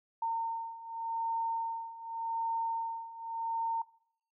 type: beating tone pair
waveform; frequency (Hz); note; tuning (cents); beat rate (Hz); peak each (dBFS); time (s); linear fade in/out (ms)
sine; 912 / 912.86; A#5 / A#5; -38 / -37; 0.86; -37 / -34; 0.22-3.82; 5
effects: noise-tail reverb RT60 0.6 s tail -21 dB re dry